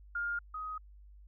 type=tone pair in turn; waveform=sine; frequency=1411 / 1257.1 Hz; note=F6 / D#6; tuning=+17 / +17 cents; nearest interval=major second; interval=200 cents; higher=first; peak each=-32 / -37 dBFS; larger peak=first; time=0.15-0.39 / 0.54-0.78 s; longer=neither; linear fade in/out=5 ms; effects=added 50 Hz sine -52 dBFS peak until 1.27 s